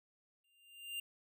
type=tone with exponential growth; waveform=square; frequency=2794 Hz; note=F7; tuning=in tune; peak=-38 dBFS; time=0.44-1 s; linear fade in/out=5 ms; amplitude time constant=120 ms; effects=none